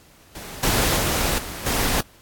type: noise with level steps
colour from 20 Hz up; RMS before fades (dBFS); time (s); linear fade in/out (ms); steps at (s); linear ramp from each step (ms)
pink; -36 / -20 / -22 / -33 / -22; 0.35-2.01; 5; 0.63 / 0.96 / 1.38 / 1.66; 5
effects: pink hiss -52 dBFS RMS until 2.21 s + AAC 64 kbps